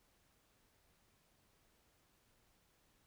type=silence; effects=pink hiss -74 dBFS RMS until 3.06 s